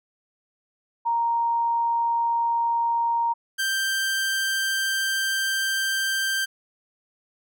sine / sawtooth tone pair in turn, 932.3 / 1571.7 Hz, A#5 / G6, 0 / +4 cents, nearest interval major sixth, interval 904 cents, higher second, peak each -20 / -19 dBFS, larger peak second, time 1.05-3.34 / 3.58-6.46 s, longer second, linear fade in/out 20 ms, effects none

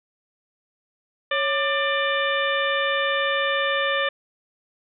harmonic tone with a mistuned harmonic, 594 Hz, D5, 20 cents sharp, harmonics 1 / 2 / 3 / 4 / 5 / 6, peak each -25 / -27 / -25 / -30 / -31 / -31 dBFS, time 1.31-4.09 s, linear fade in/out 5 ms, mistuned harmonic 1, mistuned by -120 cents, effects none

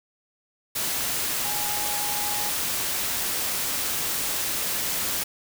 sine tone in noise, 830.6 Hz, G#5, in tune, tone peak -33 dBFS, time 1.44-2.5 s, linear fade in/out 10 ms, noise white, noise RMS -27 dBFS, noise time 0.75-5.24 s, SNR -9 dB, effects none

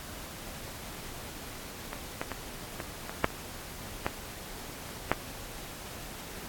clicks, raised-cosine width 0.5 ms, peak -21 / -16 / -19 / -19 / -21 / -6 / -25 / -11 / -28 / -8 dBFS, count 10, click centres 1.931 / 2.215 / 2.317 / 2.802 / 3.095 / 3.244 / 3.304 / 4.065 / 4.891 / 5.116 s, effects pink hiss -43 dBFS RMS until 6.48 s + AAC 64 kbps

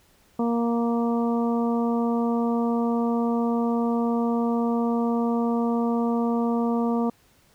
harmonic tone, 234.1 Hz, A#3, 8 cents sharp, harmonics 1 / 2 / 3 / 4 / 5, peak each -22 / -28 / -32 / -34 / -36 dBFS, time 0.39-7.1 s, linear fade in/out 5 ms, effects pink hiss -60 dBFS RMS until 7.54 s

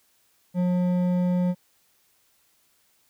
sine tone with hard clipping, 179.3 Hz, F3, 46 cents sharp, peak -22 dBFS, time 0.54-1.55 s, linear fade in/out 50 ms, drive 8 dB, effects white hiss -65 dBFS RMS until 3.09 s

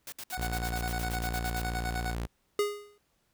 white noise bursts, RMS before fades -41 dBFS, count 14, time 0.07-1.617 s, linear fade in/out 2 ms, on 52 ms, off 63 ms
25% pulse tone with tremolo, 740 Hz, F#5, in tune, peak -29 dBFS, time 0.32-2.15 s, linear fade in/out 10 ms, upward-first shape square, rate 9.8 Hz, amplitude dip 70%
sawtooth tone, 58.2 Hz, A#1, 2 cents flat, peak -28 dBFS, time 0.37-2.27 s, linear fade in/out 20 ms
square tone with exponential decay, 412.2 Hz, G#4, 13 cents flat, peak -23 dBFS, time 2.59-2.98 s, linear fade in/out 2 ms, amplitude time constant 83 ms
effects pink hiss -73 dBFS RMS until 3.33 s

